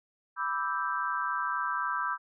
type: chord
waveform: sine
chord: E minor seventh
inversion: second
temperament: equal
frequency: 987.8 / 1174.7 / 1318.5 / 1568 Hz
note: B5 / D6 / E6 / G6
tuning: 0 / 0 / 0 / 0 cents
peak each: -34 dBFS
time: 0.36-2.18 s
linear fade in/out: 50 ms
effects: none